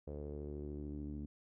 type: tone with low-pass filter sweep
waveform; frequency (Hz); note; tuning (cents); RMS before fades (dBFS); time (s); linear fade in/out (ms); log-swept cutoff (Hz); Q
sawtooth; 73.5; D2; +2; -44; 0.07-1.26; 5; 500 to 260; 4.2
effects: none